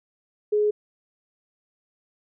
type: tone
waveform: sine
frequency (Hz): 419.7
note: G#4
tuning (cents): +18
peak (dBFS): -18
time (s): 0.52-0.71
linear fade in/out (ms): 10
effects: none